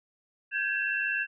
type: tone cluster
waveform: sine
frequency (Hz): 1571 / 1671 / 2693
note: G6 / G#6 / E7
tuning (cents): +3 / +10 / +36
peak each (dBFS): -31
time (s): 0.51-1.27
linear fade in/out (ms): 50
effects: none